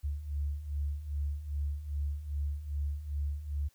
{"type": "beating tone pair", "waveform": "sine", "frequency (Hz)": [70.7, 73.2], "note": ["C#2", "D2"], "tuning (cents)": [35, -5], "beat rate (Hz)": 2.5, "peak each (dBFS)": [-38, -33], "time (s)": [0.03, 3.69], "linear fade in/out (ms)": 20, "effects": ["white hiss -69 dBFS RMS until 3.74 s"]}